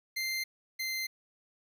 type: tone pair in turn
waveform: 25% pulse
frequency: 2088 / 2078 Hz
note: C7 / C7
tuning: -4 / -12 cents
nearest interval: unison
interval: 8 cents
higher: first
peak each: -28 / -29 dBFS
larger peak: first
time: 0.16-0.44 / 0.79-1.07 s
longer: neither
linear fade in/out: 10 ms
effects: 11-bit